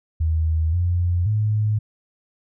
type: tone with pitch steps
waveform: sine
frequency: 79.9 / 87.9 / 106.8 Hz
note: D#2 / F2 / G#2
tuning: +47 / +12 / +49 cents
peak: -17 dBFS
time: 0.2-1.79 s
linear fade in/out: 10 ms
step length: 530 ms
effects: none